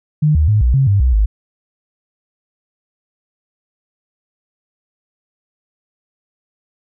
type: tone with pitch steps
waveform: sine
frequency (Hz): 151.7 / 76.6 / 106 / 60.9 / 135.1 / 99.9 / 63.3 / 52.3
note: D#3 / D#2 / G#2 / B1 / C#3 / G2 / B1 / G#1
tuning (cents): -44 / -27 / +36 / -24 / -44 / +33 / +43 / +13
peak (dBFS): -9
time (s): 0.22-1.26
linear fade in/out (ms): 10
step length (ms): 130
effects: none